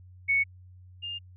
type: tone pair in turn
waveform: sine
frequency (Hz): 2217 / 2814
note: C#7 / F7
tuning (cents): 0 / +12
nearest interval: major third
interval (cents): 412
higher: second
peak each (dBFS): -21 / -33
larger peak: first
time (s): 0.28-0.44 / 1.02-1.19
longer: second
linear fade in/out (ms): 20
effects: added 91 Hz sine -48 dBFS peak until 1.36 s